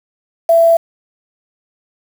sine tone with quantisation, 667 Hz, E5, 20 cents sharp, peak -6 dBFS, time 0.49-0.77 s, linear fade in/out 5 ms, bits 5, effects none

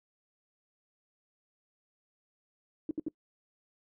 sine tone bursts, 310 Hz, D#4, 6 cents flat, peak -29 dBFS, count 3, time 2.89-3.084 s, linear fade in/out 2 ms, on 20 ms, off 67 ms, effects noise-tail reverb RT60 0.1 s tail -23 dB re dry

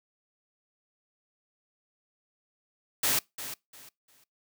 white noise with echo, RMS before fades -26 dBFS, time 3.03-3.19 s, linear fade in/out 5 ms, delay 350 ms, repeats 3, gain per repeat -12 dB, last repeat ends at 4.24 s, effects noise-tail reverb RT60 0.2 s tail -24 dB re dry + high-pass 80 Hz 12 dB/octave

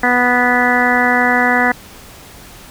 harmonic tone, 246.5 Hz, B3, 3 cents flat, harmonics 1 / 2 / 3 / 4 / 5 / 6 / 7 / 8, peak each -18 / -21 / -17 / -21 / -23 / -20 / -17 / -17 dBFS, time 0.03-1.72 s, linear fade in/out 5 ms, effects pink hiss -38 dBFS RMS until 2.7 s

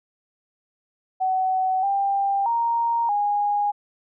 sine tone with pitch steps, 752 / 793 / 932 / 822 Hz, F#5 / G5 / A#5 / G#5, +28 / +20 / -1 / -18 cents, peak -19 dBFS, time 1.2-3.72 s, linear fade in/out 20 ms, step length 630 ms, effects none

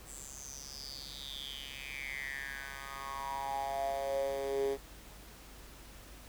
10% pulse tone with high-pass filter sweep, 137.3 Hz, C#3, 16 cents flat, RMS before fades -39 dBFS, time 0.05-4.78 s, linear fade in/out 50 ms, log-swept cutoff 8200 to 370 Hz, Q 8.1, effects added 50 Hz sine -54 dBFS peak until 6.28 s + pink hiss -54 dBFS RMS until 6.28 s

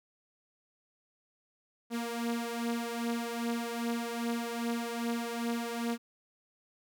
sawtooth beating tone pair, 233.4 / 235.9 Hz, A#3 / A#3, +2 / +21 cents, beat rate 2.5 Hz, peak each -30 / -33 dBFS, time 1.9-5.98 s, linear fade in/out 50 ms, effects none

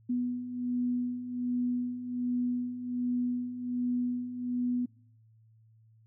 sine beating tone pair, 245.2 / 246.5 Hz, B3 / B3, -12 / -3 cents, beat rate 1.3 Hz, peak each -36 / -30 dBFS, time 0.09-4.86 s, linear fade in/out 10 ms, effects noise-tail reverb RT60 0.6 s tail -24 dB re dry + added 111 Hz sine -58 dBFS peak until 6.06 s

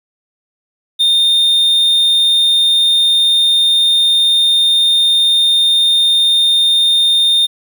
triangle tone, 3641 Hz, A#7, 41 cents flat, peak -7 dBFS, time 0.99-7.47 s, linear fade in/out 20 ms, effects 8-bit

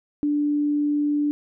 sine tone, 293.4 Hz, D4, 2 cents flat, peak -19 dBFS, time 0.23-1.31 s, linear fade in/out 0 ms, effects none

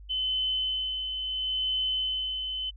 sine tone with tremolo, 3042 Hz, F#7, 47 cents sharp, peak -25 dBFS, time 0.09-2.71 s, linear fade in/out 20 ms, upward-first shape sine, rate 0.73 Hz, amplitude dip 45%, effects added 50 Hz sine -44 dBFS peak until 2.76 s

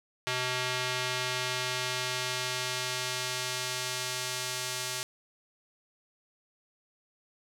square tone with band-pass filter sweep, 126.6 Hz, B2, 43 cents sharp, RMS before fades -33 dBFS, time 0.27-5.03 s, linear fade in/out 0 ms, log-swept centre 3100 to 6700 Hz, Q 0.72, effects none

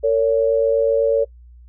sine tone pair together, 455 / 563 Hz, A#4 / C#5, -42 / +27 cents, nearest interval major third, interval 369 cents, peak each -16 dBFS, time 0.03-1.25 s, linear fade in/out 20 ms, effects noise-tail reverb RT60 0.1 s tail -21 dB re dry + added 60 Hz sine -41 dBFS peak until 1.68 s

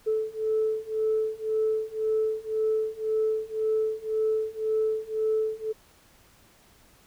sine beating tone pair, 435.7 / 437.6 Hz, A4 / A4, -17 / -9 cents, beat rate 1.9 Hz, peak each -27 / -26 dBFS, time 0.06-5.73 s, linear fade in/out 20 ms, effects tanh soft clip ceiling -17 dBFS + pink hiss -58 dBFS RMS until 7.06 s

